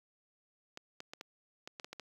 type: clicks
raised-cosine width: 0.2 ms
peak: -27 dBFS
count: 9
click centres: 0.774 / 1.004 / 1.135 / 1.211 / 1.675 / 1.798 / 1.845 / 1.93 / 1.997 s
effects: high-pass 100 Hz 12 dB/octave + 9-bit